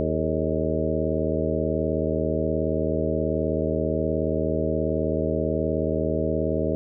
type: harmonic tone with a mistuned harmonic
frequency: 78.7 Hz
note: D#2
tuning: 20 cents sharp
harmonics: 1 / 2 / 3 / 4 / 5 / 6 / 7 / 8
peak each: -30 / -30 / -30 / -30 / -30 / -30 / -30 / -30 dBFS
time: 0-6.75 s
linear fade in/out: 0 ms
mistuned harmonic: 6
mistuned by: -82 cents
effects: none